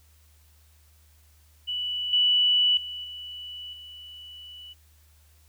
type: tone with level steps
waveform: sine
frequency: 2960 Hz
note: F#7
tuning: in tune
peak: -27 / -18 / -33 / -36 / -41 dBFS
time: 1.67-4.74 s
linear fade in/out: 20 ms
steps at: 2.13 / 2.77 / 3.04 / 3.73 s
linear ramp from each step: 2 ms
effects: added 76 Hz sine -56 dBFS peak until 5.48 s + white hiss -63 dBFS RMS until 5.48 s